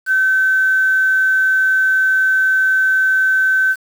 sine tone with quantisation, 1534 Hz, G6, 38 cents flat, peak -11 dBFS, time 0.06-3.76 s, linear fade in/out 50 ms, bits 6, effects none

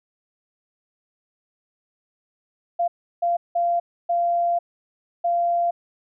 sine tone bursts at uneven times, 691 Hz, F5, 19 cents flat, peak -18 dBFS, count 5, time 2.79-2.88 / 3.22-3.37 / 3.55-3.8 / 4.09-4.59 / 5.24-5.71 s, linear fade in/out 10 ms, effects none

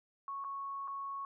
sine tone with dropouts, 1105 Hz, C#6, 6 cents flat, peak -38 dBFS, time 0.28-1.25 s, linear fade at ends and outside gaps 1 ms, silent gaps 0.441-0.446 / 0.876-0.88 s, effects none

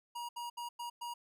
square tone bursts at uneven times, 953 Hz, A#5, 38 cents sharp, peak -40 dBFS, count 5, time 0.15-0.29 / 0.36-0.5 / 0.57-0.69 / 0.79-0.9 / 1.01-1.14 s, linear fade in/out 10 ms, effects none

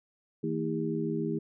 harmonic tone with a mistuned harmonic, 80.6 Hz, E2, 38 cents flat, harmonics 2 / 3 / 4 / 5, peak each -34 / -34 / -34 / -34 dBFS, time 0.43-1.39 s, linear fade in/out 10 ms, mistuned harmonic 3, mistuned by -99 cents, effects none

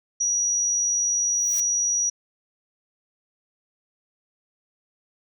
sine tone, 5800 Hz, F#8, 35 cents flat, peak -20 dBFS, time 0.2-2.1 s, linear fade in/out 10 ms
blue noise with exponential growth, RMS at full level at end -31 dBFS, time 1.27-1.6 s, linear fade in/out 0 ms, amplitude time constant 70 ms
effects none

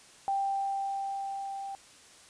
sine tone with level ramp, 787 Hz, G5, 7 cents sharp, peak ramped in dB -26 to -36 dBFS, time 0.28-1.75 s, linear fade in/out 0 ms, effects white hiss -55 dBFS RMS until 2.29 s + resampled to 22050 Hz

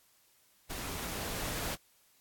pink noise with level ramp, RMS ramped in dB -40 to -36 dBFS, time 0.69-1.76 s, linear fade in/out 20 ms, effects white hiss -67 dBFS RMS until 2.2 s + AAC 64 kbps

